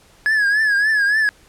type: tone with vibrato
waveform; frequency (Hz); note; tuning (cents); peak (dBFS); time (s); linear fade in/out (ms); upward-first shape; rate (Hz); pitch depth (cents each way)
triangle; 1687; G#6; +27; -12; 0.26-1.29; 0; triangle; 3.5; 100
effects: pink hiss -51 dBFS RMS until 1.48 s + low-pass 11000 Hz 12 dB/octave